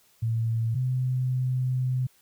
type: tone pair in turn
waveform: sine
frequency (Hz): 113.9 / 127.85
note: A#2 / C3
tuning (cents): -40 / -40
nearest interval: major second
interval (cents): 200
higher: second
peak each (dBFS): -23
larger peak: neither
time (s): 0.22-0.75 / 0.75-2.07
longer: second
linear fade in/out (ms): 10
effects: white hiss -62 dBFS RMS until 2.21 s